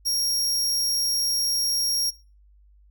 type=tone; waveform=sawtooth; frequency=5588 Hz; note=F8; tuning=in tune; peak=-19 dBFS; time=0.05-2.11 s; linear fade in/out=20 ms; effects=noise-tail reverb RT60 0.3 s tail -19 dB re dry + added 50 Hz sine -52 dBFS peak until 2.9 s